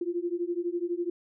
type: beating tone pair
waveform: sine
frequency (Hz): 341.9 / 353.9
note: F4 / F4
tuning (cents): -37 / +23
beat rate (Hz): 12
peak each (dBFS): -31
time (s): 0.01-1.1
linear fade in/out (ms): 5
effects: none